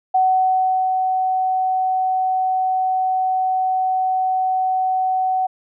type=tone with ADSR envelope; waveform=sine; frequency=750 Hz; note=F#5; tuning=23 cents sharp; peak=-12 dBFS; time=0.14-5.47 s; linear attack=10 ms; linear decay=740 ms; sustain=-4 dB; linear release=11 ms; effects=none